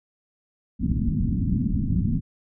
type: low-pass noise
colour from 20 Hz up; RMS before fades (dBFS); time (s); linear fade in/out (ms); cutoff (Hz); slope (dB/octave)
white; -23; 0.79-2.21; 50; 250; 48
effects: none